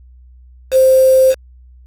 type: tone with quantisation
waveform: sine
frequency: 523.3 Hz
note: C5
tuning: in tune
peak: -6 dBFS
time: 0.71-1.35 s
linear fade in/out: 50 ms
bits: 4
effects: added 62 Hz sine -39 dBFS peak until 1.86 s + AAC 64 kbps